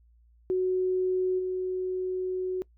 sine tone with level steps, 370 Hz, F#4, in tune, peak -23 / -27 dBFS, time 0.5-2.62 s, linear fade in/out 0 ms, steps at 1.38 s, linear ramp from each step 20 ms, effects noise-tail reverb RT60 0.1 s tail -22 dB re dry + added 58 Hz sine -57 dBFS peak until 2.77 s

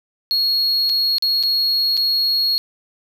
triangle tone with dropouts, 4311 Hz, C#8, 49 cents flat, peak -14 dBFS, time 0.31-2.58 s, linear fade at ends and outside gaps 0 ms, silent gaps 0.893-0.897 / 1.183-1.224 / 1.428-1.435 / 1.969-1.975 s, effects none

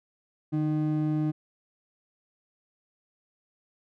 triangle ring-modulated tone, 229.4 Hz, A#3, 28 cents flat, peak -19 dBFS, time 0.52-1.32 s, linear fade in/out 20 ms, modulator 78.3 Hz, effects none

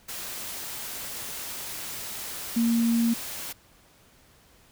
sine tone in noise, 231.9 Hz, A#3, 9 cents flat, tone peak -20 dBFS, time 2.56-3.14 s, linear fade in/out 10 ms, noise white, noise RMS -36 dBFS, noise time 0.08-3.53 s, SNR +13 dB, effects pink hiss -58 dBFS RMS until 4.71 s

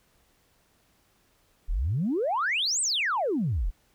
sine exponential two-way sweep, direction up then down, 33 to 8700 to 33 Hz, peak -23 dBFS, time 1.68-3.71 s, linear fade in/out 20 ms, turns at 2.81 s, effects tanh soft clip ceiling -19 dBFS + pink hiss -66 dBFS RMS until 3.94 s

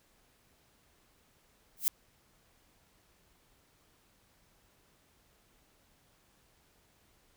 violet noise with exponential growth, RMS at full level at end -23 dBFS, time 1.77-1.88 s, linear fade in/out 0 ms, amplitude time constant 23 ms, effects pink hiss -68 dBFS RMS until 7.36 s

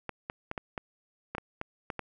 clicks, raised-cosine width 0.5 ms, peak -19 dBFS, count 10, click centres 0.093 / 0.299 / 0.514 / 0.578 / 0.778 / 1.35 / 1.382 / 1.614 / 1.902 / 1.993 s, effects none

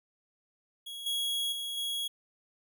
45% pulse tone with level steps, 3322 Hz, G#7, in tune, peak -39 / -29 / -34 / -31 dBFS, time 0.86-2.08 s, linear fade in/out 10 ms, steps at 1.06 / 1.52 / 1.77 s, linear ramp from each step 5 ms, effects none

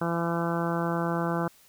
harmonic tone, 169 Hz, E3, 43 cents sharp, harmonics 1 / 2 / 3 / 4 / 5 / 6 / 7 / 8 / 9, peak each -29 / -32 / -34 / -35 / -36 / -37 / -37 / -38 / -39 dBFS, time 0.01-1.48 s, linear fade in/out 5 ms, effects white hiss -58 dBFS RMS until 1.68 s

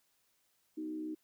sine tone with frequency modulation, 311.1 Hz, D#4, in tune, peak -37 dBFS, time 0.77-1.15 s, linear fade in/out 10 ms, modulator 67.1 Hz, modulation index 0.53, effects white hiss -75 dBFS RMS until 1.23 s

